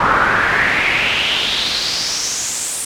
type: noise with band-pass filter sweep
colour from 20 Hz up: brown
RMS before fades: -17 dBFS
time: 0-2.85 s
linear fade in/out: 5 ms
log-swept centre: 1200 to 9100 Hz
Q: 3.9
effects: none